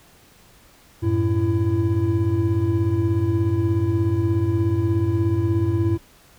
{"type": "tone cluster", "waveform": "triangle", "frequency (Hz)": [93.6, 110.3, 334.1], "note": ["F#2", "A2", "E4"], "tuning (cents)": [20, 5, 23], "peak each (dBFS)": -20, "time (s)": [1.02, 5.98], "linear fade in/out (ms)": 20, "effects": ["pink hiss -52 dBFS RMS until 6.38 s"]}